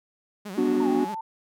sawtooth tone with vibrato, 196 Hz, G3, in tune, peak -30 dBFS, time 0.45-1.15 s, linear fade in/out 10 ms, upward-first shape sine, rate 11 Hz, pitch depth 130 cents each way
triangle chord, B minor, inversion none, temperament equal with one note detuned, 246.1 / 293.7 / 370 Hz, B3 / D4 / F#4, -6 / 0 / 0 cents, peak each -23 / -23 / -23 dBFS, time 0.57-1.05 s, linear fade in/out 10 ms
sine exponential two-way sweep, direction down then up, 940 to 784 to 907 Hz, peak -30 dBFS, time 0.8-1.21 s, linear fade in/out 5 ms, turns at 0.89 s
effects none

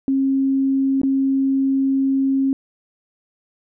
sine tone with dropouts, 270 Hz, C#4, 45 cents flat, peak -15 dBFS, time 0.08-2.53 s, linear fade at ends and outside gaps 1 ms, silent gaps 1.016-1.033 s, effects none

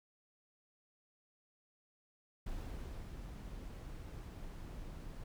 brown noise with ADSR envelope, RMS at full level -43 dBFS, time 2.46-5.24 s, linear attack 6 ms, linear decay 600 ms, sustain -4 dB, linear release 6 ms, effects none

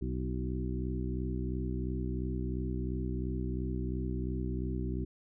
harmonic tone with a mistuned harmonic, 62.9 Hz, B1, 32 cents sharp, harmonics 1 / 2 / 3 / 4 / 5 / 6, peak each -35 / -38 / -40 / -41 / -42 / -43 dBFS, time 0.01-5.05 s, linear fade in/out 10 ms, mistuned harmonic 5, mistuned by +32 cents, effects none

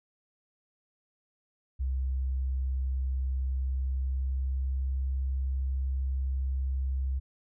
sine tone with pitch glide, 65.41 to 66.21 Hz, C2 to C2, 0 to +21 cents, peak -27 dBFS, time 1.79-7.2 s, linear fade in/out 20 ms, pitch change +21 cents, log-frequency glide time 3.49-4.98 s, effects none

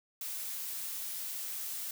blue noise, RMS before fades -39 dBFS, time 0.21-1.91 s, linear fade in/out 2 ms, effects none

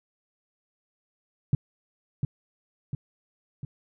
sine tone with echo, 137.2 Hz, C#3, 17 cents flat, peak -16 dBFS, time 1.53-1.55 s, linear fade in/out 2 ms, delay 700 ms, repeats 3, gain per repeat -5 dB, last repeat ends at 3.65 s, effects none

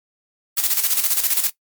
blue noise with tremolo, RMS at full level -17 dBFS, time 0.57-1.5 s, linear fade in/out 5 ms, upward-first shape square, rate 15 Hz, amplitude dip 60%, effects noise-tail reverb RT60 0.1 s tail -17 dB re dry + MP3 96 kbps

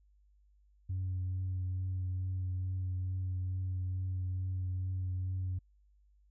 sine tone with vibrato, 92.5 Hz, F#2, in tune, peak -31 dBFS, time 0.89-5.59 s, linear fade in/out 10 ms, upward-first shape triangle, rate 2.3 Hz, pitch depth 18 cents each way, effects tanh soft clip ceiling -30 dBFS + added 50 Hz sine -63 dBFS peak until 6.3 s

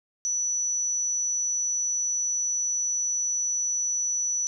sine tone, 5930 Hz, F#8, 3 cents sharp, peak -24 dBFS, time 0.25-4.47 s, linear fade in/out 0 ms, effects none

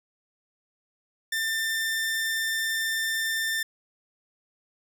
sawtooth tone, 1791 Hz, A6, 30 cents sharp, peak -22 dBFS, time 1.32-3.63 s, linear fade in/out 5 ms, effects none

